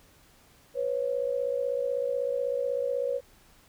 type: tone pair together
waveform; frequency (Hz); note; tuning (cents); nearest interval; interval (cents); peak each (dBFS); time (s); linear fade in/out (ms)
sine; 493.3 / 549.4; B4 / C#5; -2 / -16; major second; 186; -29 / -29; 0.74-3.21; 50
effects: pink hiss -59 dBFS RMS until 3.68 s